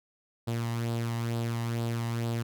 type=tone with flanger; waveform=sawtooth; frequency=116.54 Hz; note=A#2; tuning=in tune; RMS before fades=-31 dBFS; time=0.47-2.43 s; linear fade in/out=10 ms; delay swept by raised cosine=0.23 to 1.05 ms; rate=2.2 Hz; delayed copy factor=+0.5; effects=none